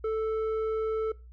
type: tone with low-pass filter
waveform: square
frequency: 440 Hz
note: A4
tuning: in tune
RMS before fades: -29 dBFS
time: 0.04-1.12 s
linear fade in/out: 5 ms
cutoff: 1000 Hz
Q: 1.4
effects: noise-tail reverb RT60 0.3 s tail -22 dB re dry + added 60 Hz sine -46 dBFS peak until 1.32 s